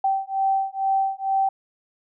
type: beating tone pair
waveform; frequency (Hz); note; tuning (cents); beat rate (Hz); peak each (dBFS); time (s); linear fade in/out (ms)
sine; 775 / 777.2; G5 / G5; -20 / -15; 2.2; -23; 0.04-1.49; 5
effects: none